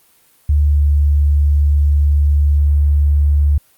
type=tone with pitch glide; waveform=sine; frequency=73.42 to 72.74 Hz; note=D2 to D2; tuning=0 to -16 cents; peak=-9 dBFS; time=0.49-3.58 s; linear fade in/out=5 ms; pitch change=-16 cents; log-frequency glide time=0.64-0.81 s; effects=white hiss -53 dBFS RMS until 3.77 s + Opus 32 kbps